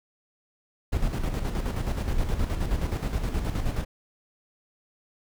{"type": "noise with tremolo", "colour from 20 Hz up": "brown", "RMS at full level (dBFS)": -25, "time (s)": [0.92, 3.85], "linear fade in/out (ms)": 10, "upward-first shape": "square", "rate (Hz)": 9.5, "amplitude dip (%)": 50, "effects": []}